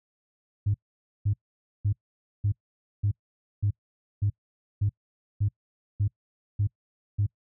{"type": "tone bursts", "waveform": "sine", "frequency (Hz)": 102.1, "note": "G#2", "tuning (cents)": -29, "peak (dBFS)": -20, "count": 12, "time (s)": [0.66, 7.266], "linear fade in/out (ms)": 10, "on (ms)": 83, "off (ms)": 510, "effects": ["noise-tail reverb RT60 0.1 s tail -25 dB re dry", "tanh soft clip ceiling -17 dBFS"]}